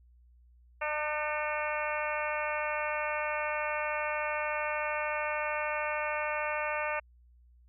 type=harmonic tone with a mistuned harmonic; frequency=301.1 Hz; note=D4; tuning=43 cents sharp; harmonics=2 / 3 / 4 / 5 / 6 / 7 / 8 / 9; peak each=-35 / -37 / -38 / -39 / -40 / -40 / -41 / -42 dBFS; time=0.81-7 s; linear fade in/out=10 ms; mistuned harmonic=7; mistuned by=+68 cents; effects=added 60 Hz sine -57 dBFS peak until 7.68 s